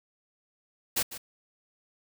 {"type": "noise with echo", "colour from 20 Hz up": "white", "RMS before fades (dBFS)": -27, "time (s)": [0.96, 1.03], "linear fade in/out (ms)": 10, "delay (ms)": 150, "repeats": 1, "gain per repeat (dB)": -13, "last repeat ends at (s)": 1.18, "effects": []}